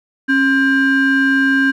triangle ring-modulated tone, 659.3 Hz, E5, in tune, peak -6 dBFS, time 0.28-1.72 s, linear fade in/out 20 ms, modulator 932 Hz, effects none

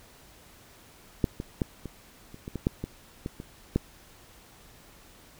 clicks, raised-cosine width 3 ms, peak -9 / -20 / -12 / -23 / -30 / -23 / -19 / -10 / -19 / -19 / -25 / -10 dBFS, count 12, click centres 1.242 / 1.401 / 1.618 / 1.857 / 2.344 / 2.479 / 2.557 / 2.669 / 2.84 / 3.261 / 3.401 / 3.76 s, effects pink hiss -54 dBFS RMS until 5.39 s

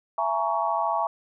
sine chord, A# half-diminished seventh, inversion second, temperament just, 671.3 / 839.1 / 932.3 / 1118.8 Hz, E5 / G#5 / A#5 / C#6, +31 / +18 / 0 / +16 cents, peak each -28 dBFS, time 0.18-1.07 s, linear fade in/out 2 ms, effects none

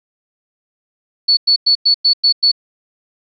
sine tone bursts, 4435 Hz, C#8, in tune, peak -8 dBFS, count 7, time 1.28-2.517 s, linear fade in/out 10 ms, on 91 ms, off 100 ms, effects none

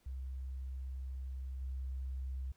sine tone with level steps, 65.41 Hz, C2, in tune, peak -39 / -37 dBFS, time 0.06-2.52 s, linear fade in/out 5 ms, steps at 1.61 s, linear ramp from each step 2 ms, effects pink hiss -73 dBFS RMS until 2.56 s

